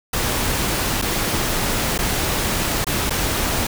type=noise with dropouts; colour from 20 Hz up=pink; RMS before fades=-21 dBFS; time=0.13-3.67 s; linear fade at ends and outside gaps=5 ms; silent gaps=1.016-1.022 / 1.979-1.988 / 2.845-2.867 / 3.097-3.105 s; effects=none